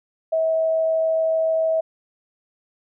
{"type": "tone with amplitude modulation", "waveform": "sine", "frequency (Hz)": 645, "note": "E5", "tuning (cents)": -38, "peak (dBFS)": -16, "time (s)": [0.32, 1.81], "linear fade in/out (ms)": 10, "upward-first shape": "sine", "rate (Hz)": 107, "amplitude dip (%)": 25, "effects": []}